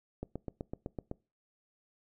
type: click train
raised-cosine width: 2 ms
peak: -24 dBFS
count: 8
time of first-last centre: 0.23-1.114 s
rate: 7.92 Hz
effects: noise-tail reverb RT60 0.3 s tail -23 dB re dry